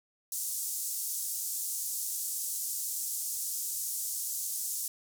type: band-pass noise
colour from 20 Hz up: pink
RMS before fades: -35 dBFS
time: 0.32-4.88 s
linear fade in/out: 2 ms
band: 6600 to 16000 Hz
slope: 24 dB/octave
effects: none